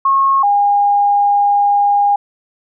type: tone pair in turn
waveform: sine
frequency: 1088 / 812.8 Hz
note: C#6 / G#5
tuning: -33 / -38 cents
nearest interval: perfect fourth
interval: 505 cents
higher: first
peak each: -9 dBFS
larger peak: neither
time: 0.05-0.43 / 0.43-2.16 s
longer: second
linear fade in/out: 5 ms
effects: none

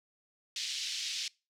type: band-pass noise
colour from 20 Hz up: white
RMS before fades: -37 dBFS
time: 0.56-1.28 s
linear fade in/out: 2 ms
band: 2600 to 5600 Hz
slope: 24 dB/octave
effects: noise-tail reverb RT60 0.3 s tail -25 dB re dry

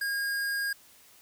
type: tone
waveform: square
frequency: 1626 Hz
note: G#6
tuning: 37 cents flat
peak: -29 dBFS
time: 0.01-0.73 s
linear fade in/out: 5 ms
effects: white hiss -57 dBFS RMS until 1.21 s

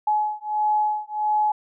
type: beating tone pair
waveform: sine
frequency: 847 / 848.5 Hz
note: G#5 / G#5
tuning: +34 / +37 cents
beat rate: 1.5 Hz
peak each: -23 / -23 dBFS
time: 0.07-1.52 s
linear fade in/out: 5 ms
effects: none

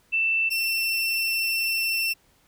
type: tone pair in turn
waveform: sine / 30% pulse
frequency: 2665 / 2694 Hz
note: E7 / E7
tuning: +18 / +37 cents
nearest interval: unison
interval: 19 cents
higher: second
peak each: -20 dBFS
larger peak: neither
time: 0.12-0.5 / 0.5-2.14 s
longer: second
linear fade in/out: 20 ms
effects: pink hiss -62 dBFS RMS until 2.47 s

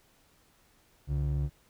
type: ring-modulated tone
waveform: triangle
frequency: 103.83 Hz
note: G#2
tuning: in tune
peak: -22 dBFS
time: 1.07-1.5 s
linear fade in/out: 50 ms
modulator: 37.6 Hz
effects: pink hiss -65 dBFS RMS until 1.69 s

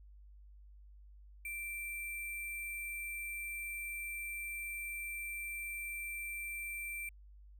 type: tone with sample-and-hold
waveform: sine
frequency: 2349 Hz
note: D7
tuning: in tune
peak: -39 dBFS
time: 1.45-7.09 s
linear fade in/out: 2 ms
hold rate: 11025 Hz
effects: added 50 Hz sine -54 dBFS peak until 7.59 s

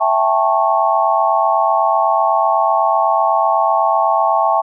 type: chord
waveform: sine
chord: A dominant seventh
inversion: second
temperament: just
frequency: 660 / 792 / 880 / 1100 Hz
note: E5 / G5 / A5 / C#6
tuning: +2 / +18 / 0 / -14 cents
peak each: -17 dBFS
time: 0-4.62 s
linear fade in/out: 20 ms
effects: none

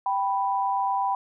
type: tone pair together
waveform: sine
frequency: 784 / 987.8 Hz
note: G5 / B5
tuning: 0 / 0 cents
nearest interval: major third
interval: 400 cents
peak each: -25 dBFS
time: 0.06-1.15 s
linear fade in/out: 2 ms
effects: none

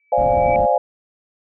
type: tone with exponential growth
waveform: sine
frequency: 2300 Hz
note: D7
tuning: 37 cents flat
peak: -24 dBFS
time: 0-0.56 s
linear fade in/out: 1 ms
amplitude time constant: 120 ms
type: chord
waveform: sine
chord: D half-diminished seventh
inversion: third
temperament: equal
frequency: 523.3 / 587.3 / 698.5 / 830.6 Hz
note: C5 / D5 / F5 / Ab5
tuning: 0 / 0 / 0 / 0 cents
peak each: -19 dBFS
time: 0.12-0.78 s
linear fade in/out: 5 ms
type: low-pass noise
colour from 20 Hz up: white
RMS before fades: -27 dBFS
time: 0.17-0.67 s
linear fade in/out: 20 ms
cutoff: 210 Hz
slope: 12 dB/octave
effects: none

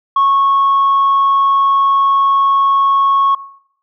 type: tone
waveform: sine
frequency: 1100 Hz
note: C#6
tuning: 14 cents flat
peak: -7 dBFS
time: 0.16-3.35 s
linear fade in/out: 5 ms
effects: noise-tail reverb RT60 0.7 s tail -20 dB re dry + tanh soft clip ceiling -6 dBFS

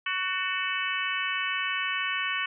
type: harmonic tone with a mistuned harmonic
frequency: 373.6 Hz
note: F#4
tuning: 17 cents sharp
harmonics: 3 / 4 / 5 / 6 / 7 / 8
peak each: -34 / -34 / -34 / -34 / -34 / -34 dBFS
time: 0.06-2.46 s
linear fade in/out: 5 ms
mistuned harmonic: 5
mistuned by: -46 cents
effects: none

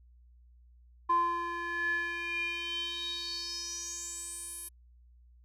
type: tone with band-pass filter sweep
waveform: square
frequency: 343.5 Hz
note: F4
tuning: 29 cents flat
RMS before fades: -35 dBFS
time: 1.09-4.69 s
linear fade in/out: 10 ms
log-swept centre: 1000 to 11000 Hz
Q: 7.7
effects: added 60 Hz sine -56 dBFS peak until 5.44 s

